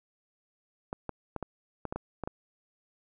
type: clicks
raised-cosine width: 1 ms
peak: -20 dBFS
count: 9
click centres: 0.929 / 1.093 / 1.363 / 1.427 / 1.853 / 1.925 / 1.96 / 2.237 / 2.275 s
effects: none